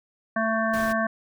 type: harmonic tone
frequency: 222.6 Hz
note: A3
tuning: 20 cents sharp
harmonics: 1 / 3 / 5 / 7 / 8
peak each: -27 / -26 / -29 / -29 / -32 dBFS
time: 0.36-1.07 s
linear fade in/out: 5 ms
type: noise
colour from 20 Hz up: pink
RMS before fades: -37 dBFS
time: 0.73-0.93 s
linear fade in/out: 10 ms
effects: none